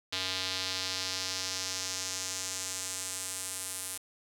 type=tone with band-pass filter sweep; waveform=square; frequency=93.5 Hz; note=F#2; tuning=19 cents sharp; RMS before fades=-36 dBFS; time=0.12-3.98 s; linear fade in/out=10 ms; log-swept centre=3900 to 9900 Hz; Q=2.1; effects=9-bit